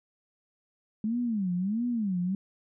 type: tone with vibrato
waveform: sine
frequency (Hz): 207.7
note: G#3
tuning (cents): 0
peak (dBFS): -26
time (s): 1.04-2.35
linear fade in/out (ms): 2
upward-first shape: sine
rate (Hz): 1.5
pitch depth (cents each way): 280
effects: none